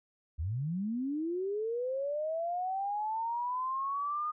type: linear sweep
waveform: sine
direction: up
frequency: 69.3 to 1231 Hz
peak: -31 dBFS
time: 0.38-4.32 s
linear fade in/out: 20 ms
effects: none